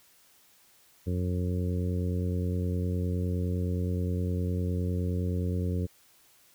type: harmonic tone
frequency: 89.7 Hz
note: F2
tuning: 47 cents sharp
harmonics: 1 / 2 / 3 / 4 / 5 / 6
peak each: -28 / -33 / -38 / -41 / -39 / -46 dBFS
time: 1.06-5.87 s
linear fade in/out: 20 ms
effects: white hiss -61 dBFS RMS until 6.54 s